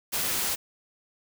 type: noise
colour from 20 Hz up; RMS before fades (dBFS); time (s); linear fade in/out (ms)
white; -28; 0.12-0.56; 20
effects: none